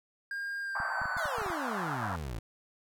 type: tone with pitch glide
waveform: triangle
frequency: 1611 to 1494.5 Hz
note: G6 to F#6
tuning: +47 to +17 cents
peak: -32 dBFS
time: 0.31-1.28 s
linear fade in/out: 2 ms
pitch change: -130 cents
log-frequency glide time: 0.62-1.15 s
type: band-pass noise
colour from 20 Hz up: white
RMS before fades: -36 dBFS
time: 0.75-2.16 s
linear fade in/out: 5 ms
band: 660 to 1600 Hz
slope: 48 dB/octave
type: clicks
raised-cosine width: 5 ms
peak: -32 dBFS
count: 9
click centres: 0.802 / 1.017 / 1.056 / 1.168 / 1.256 / 1.384 / 1.417 / 1.462 / 1.502 s
type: exponential sweep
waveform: 25% pulse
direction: down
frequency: 725 to 51.91 Hz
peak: -32 dBFS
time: 1.17-2.39 s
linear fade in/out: 5 ms
effects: none